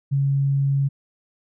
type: tone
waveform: sine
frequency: 138.59 Hz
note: C#3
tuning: in tune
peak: -17 dBFS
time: 0.11-0.89 s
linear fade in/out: 20 ms
effects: none